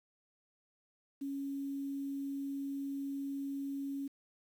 sine tone with quantisation, 277.3 Hz, C#4, 1 cent sharp, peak -36 dBFS, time 1.21-4.08 s, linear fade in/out 10 ms, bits 10, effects none

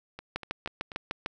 two click trains, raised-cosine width 0.3 ms, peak -24 / -15 dBFS, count 4 / 7, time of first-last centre 0.19-0.918 / 0.36-1.261 s, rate 4.12 / 6.66 Hz, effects none

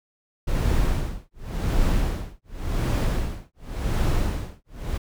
brown noise with tremolo, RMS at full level -20 dBFS, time 0.47-4.98 s, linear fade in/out 10 ms, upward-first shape sine, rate 0.9 Hz, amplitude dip 100%, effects none

